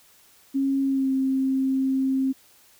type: tone with pitch glide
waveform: sine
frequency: 272.3 to 265.8 Hz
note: C#4 to C4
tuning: -31 to +27 cents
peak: -20 dBFS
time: 0.54-2.33 s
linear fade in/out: 20 ms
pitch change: -42 cents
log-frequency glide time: 0.82-1.11 s
effects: white hiss -56 dBFS RMS until 2.79 s